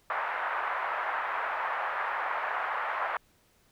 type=band-pass noise; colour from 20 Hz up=pink; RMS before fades=-32 dBFS; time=0.1-3.17 s; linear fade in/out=2 ms; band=750 to 1800 Hz; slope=24 dB/octave; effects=pink hiss -66 dBFS RMS until 3.71 s